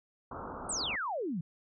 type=low-pass noise; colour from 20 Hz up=white; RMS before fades=-42 dBFS; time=0.31-0.96 s; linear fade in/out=5 ms; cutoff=1400 Hz; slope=96 dB/octave
type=exponential sweep; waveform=sine; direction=down; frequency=8930 to 150.8 Hz; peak=-32 dBFS; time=0.69-1.41 s; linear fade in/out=5 ms
effects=none